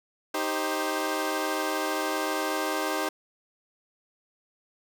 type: chord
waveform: 15% pulse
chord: C minor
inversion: first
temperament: equal with one note detuned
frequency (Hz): 311.1 / 392 / 526.9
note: Eb4 / G4 / C5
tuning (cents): 0 / 0 / +12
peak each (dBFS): -24 / -25 / -26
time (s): 0.34-3.09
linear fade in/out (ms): 5
effects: none